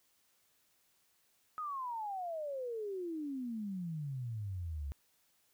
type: exponential sweep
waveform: sine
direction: down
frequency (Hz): 1275 to 67.3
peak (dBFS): -37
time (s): 1.58-4.92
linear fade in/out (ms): 0
effects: white hiss -73 dBFS RMS until 5.53 s